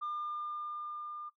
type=tone with level ramp; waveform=sine; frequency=1203 Hz; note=D6; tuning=41 cents sharp; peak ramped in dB=-33 to -41 dBFS; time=0.01-1.3 s; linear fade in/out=20 ms; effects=noise-tail reverb RT60 0.1 s tail -17 dB re dry + tanh soft clip ceiling -32 dBFS